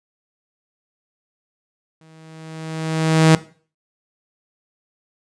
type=tone with exponential growth; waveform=sawtooth; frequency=159.6 Hz; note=D#3; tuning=44 cents sharp; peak=-4 dBFS; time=2.01-3.35 s; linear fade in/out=2 ms; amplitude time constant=290 ms; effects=noise-tail reverb RT60 0.4 s tail -17 dB re dry + resampled to 22050 Hz